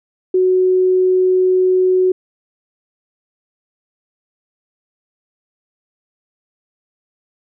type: tone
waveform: sine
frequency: 370 Hz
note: F#4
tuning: in tune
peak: -10 dBFS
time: 0.34-2.12 s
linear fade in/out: 5 ms
effects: none